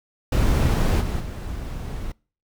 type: noise with level steps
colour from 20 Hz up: brown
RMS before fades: -18 / -25 / -31 dBFS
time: 0.32-2.12 s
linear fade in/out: 5 ms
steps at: 1 / 1.19 s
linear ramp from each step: 20 ms
effects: noise-tail reverb RT60 0.4 s tail -26 dB re dry